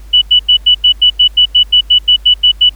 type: tone bursts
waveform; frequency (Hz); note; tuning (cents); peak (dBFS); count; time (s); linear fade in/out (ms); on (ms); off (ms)
sine; 2960; F#7; 0; -3; 15; 0.13-2.695; 10; 87; 90
effects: added 50 Hz sine -29 dBFS peak until 2.75 s + pink hiss -46 dBFS RMS until 2.75 s